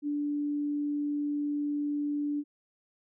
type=tone; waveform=sine; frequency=291.9 Hz; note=D4; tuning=10 cents flat; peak=-28 dBFS; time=0.02-2.44 s; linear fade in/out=50 ms; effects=none